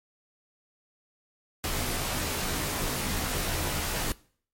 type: noise with comb filter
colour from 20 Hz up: pink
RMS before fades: -30 dBFS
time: 1.64-4.12 s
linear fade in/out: 0 ms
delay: 18 ms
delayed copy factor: -1
effects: noise-tail reverb RT60 0.5 s tail -21 dB re dry + MP3 64 kbps